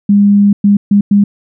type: tone bursts at uneven times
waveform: sine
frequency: 202.7 Hz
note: G#3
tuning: 42 cents flat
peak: -4 dBFS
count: 4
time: 0.09-0.53 / 0.64-0.77 / 0.91-1.01 / 1.11-1.24 s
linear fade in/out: 5 ms
effects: none